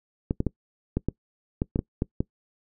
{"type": "clicks", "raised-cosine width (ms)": 3, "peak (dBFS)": -11, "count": 10, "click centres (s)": [0.309, 0.404, 0.467, 0.97, 1.086, 1.619, 1.759, 1.791, 2.021, 2.205], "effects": ["noise-tail reverb RT60 0.1 s tail -23 dB re dry"]}